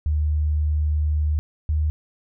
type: tone pair in turn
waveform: sine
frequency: 75.7 / 76.49 Hz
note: D#2 / D#2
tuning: -47 / -29 cents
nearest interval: unison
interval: 18 cents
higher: second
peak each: -18 dBFS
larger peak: neither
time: 0.06-1.39 / 1.69-1.9 s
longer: first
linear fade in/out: 0 ms
effects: none